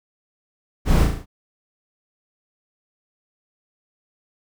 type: noise with echo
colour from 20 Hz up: brown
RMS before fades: -17 dBFS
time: 0.85-1.08 s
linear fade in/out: 50 ms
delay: 36 ms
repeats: 5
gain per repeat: -4 dB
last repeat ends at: 1.26 s
effects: none